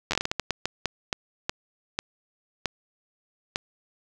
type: slowing click train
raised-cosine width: 0.2 ms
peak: -8 dBFS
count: 17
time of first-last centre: 0.11-3.559 s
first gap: 10 ms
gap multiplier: 1.35
effects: none

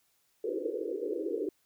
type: band-pass noise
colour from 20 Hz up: white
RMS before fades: -34 dBFS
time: 0.44-1.49 s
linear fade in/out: 2 ms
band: 300 to 510 Hz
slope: 96 dB/octave
effects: white hiss -72 dBFS RMS until 1.65 s

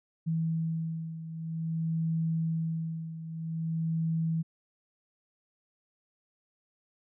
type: beating tone pair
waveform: sine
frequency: 162.5 / 163.01 Hz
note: E3 / E3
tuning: -24 / -19 cents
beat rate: 0.51 Hz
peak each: -30 / -35 dBFS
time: 0.26-4.43 s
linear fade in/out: 20 ms
effects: none

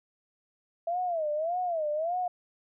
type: tone with vibrato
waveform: sine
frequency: 659.3 Hz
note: E5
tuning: in tune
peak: -27 dBFS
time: 0.87-2.28 s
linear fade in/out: 5 ms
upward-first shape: sine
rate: 1.7 Hz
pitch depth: 180 cents each way
effects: none

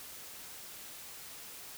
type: silence
effects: white hiss -48 dBFS RMS until 1.77 s

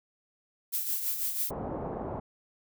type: noise with tremolo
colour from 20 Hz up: violet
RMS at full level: -29 dBFS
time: 0.72-1.51 s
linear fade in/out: 20 ms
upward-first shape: triangle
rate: 6.1 Hz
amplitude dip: 60%
type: low-pass noise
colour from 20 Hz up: white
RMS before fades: -36 dBFS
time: 1.5-2.2 s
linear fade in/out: 5 ms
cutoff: 800 Hz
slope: 24 dB/octave
effects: none

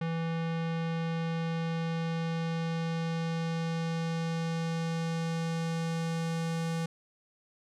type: tone with low-pass filter sweep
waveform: square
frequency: 164.81 Hz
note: E3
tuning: in tune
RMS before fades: -32 dBFS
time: 0.01-6.86 s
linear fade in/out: 5 ms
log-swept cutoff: 2900 to 8900 Hz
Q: 0.91
effects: none

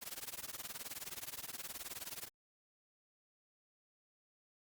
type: noise with tremolo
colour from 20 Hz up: white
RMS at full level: -42 dBFS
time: 0.01-2.29 s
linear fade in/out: 20 ms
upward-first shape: triangle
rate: 19 Hz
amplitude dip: 100%
effects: Opus 48 kbps

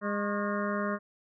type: harmonic tone with a mistuned harmonic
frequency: 204.2 Hz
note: G#3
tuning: 29 cents flat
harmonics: 1 / 2 / 3 / 5 / 6 / 7 / 8 / 9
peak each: -32 / -37 / -35 / -37 / -39 / -39 / -43 / -42 dBFS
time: 0.01-0.99 s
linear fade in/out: 50 ms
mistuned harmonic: 5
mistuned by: +95 cents
effects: none

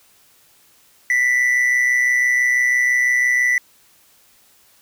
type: tone with amplitude modulation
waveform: triangle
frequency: 1975.5 Hz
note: B6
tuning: in tune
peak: -10 dBFS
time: 1.1-3.58 s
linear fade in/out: 2 ms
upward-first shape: sine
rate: 126 Hz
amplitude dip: 50%
effects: white hiss -54 dBFS RMS until 4.81 s

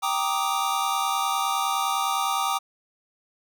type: chord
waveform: square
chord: Eb major seventh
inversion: first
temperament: equal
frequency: 784 / 932.3 / 1174.7 / 1244.5 Hz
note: G5 / Bb5 / D6 / Eb6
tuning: 0 / 0 / 0 / 0 cents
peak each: -29 / -31 / -29 / -29 dBFS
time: 0.02-2.59 s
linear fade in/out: 20 ms
effects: none

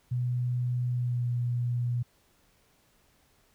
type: tone with pitch glide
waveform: sine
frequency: 123.47 to 121.28 Hz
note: B2 to B2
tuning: 0 to -31 cents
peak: -26 dBFS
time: 0.11-2.03 s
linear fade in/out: 10 ms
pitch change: -31 cents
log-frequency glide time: 0.9-1.28 s
effects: pink hiss -66 dBFS RMS until 3.54 s

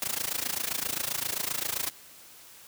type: noise with amplitude modulation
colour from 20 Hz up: white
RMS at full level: -28 dBFS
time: 0.02-1.9 s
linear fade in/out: 0 ms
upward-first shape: sine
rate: 27.6 Hz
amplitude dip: 90%
effects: white hiss -51 dBFS RMS until 2.67 s + high-pass 60 Hz 12 dB/octave

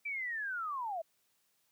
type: linear sweep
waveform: sine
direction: down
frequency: 2349 to 625 Hz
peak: -35 dBFS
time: 0.05-1.02 s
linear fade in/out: 10 ms
effects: white hiss -75 dBFS RMS until 1.71 s + high-pass 80 Hz 12 dB/octave

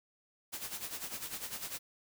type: noise with tremolo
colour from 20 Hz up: white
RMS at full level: -39 dBFS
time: 0.52-1.79 s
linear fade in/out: 20 ms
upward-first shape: sine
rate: 10 Hz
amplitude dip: 70%
effects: none

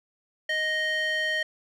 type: tone with band-pass filter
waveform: square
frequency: 622.3 Hz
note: D#5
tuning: in tune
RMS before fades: -27 dBFS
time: 0.49-1.43 s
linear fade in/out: 5 ms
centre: 2300 Hz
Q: 5.2
effects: none

